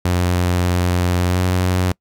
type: tone with pitch glide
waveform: sawtooth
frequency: 89.1 to 91.29 Hz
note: F2 to F#2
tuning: +35 to -23 cents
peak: -11 dBFS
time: 0.05-1.92 s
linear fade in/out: 5 ms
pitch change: +42 cents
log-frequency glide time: 1.23-1.41 s
effects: noise-tail reverb RT60 0.1 s tail -26 dB re dry